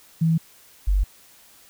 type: tone pair in turn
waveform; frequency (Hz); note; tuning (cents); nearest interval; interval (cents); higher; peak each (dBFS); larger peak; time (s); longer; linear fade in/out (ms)
sine; 162.9 / 48.04; E3 / G1; -20 / -34; octave + major sixth; 2114; first; -16; neither; 0.21-0.38 / 0.87-1.04; neither; 10
effects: white hiss -52 dBFS RMS until 1.69 s